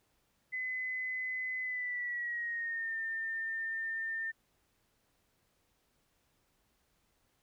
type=tone with pitch glide; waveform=sine; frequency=2025 to 1804.1 Hz; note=B6 to A6; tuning=+43 to +43 cents; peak=-34 dBFS; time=0.52-4.32 s; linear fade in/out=20 ms; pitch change=-200 cents; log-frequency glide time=1.61-2.96 s; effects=pink hiss -75 dBFS RMS until 7.42 s